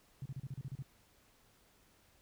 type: tone bursts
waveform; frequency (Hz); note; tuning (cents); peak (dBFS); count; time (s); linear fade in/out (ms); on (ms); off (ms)
sine; 133.8; C3; +39; -39; 9; 0.22-0.824; 2; 36; 35
effects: pink hiss -68 dBFS RMS until 2.21 s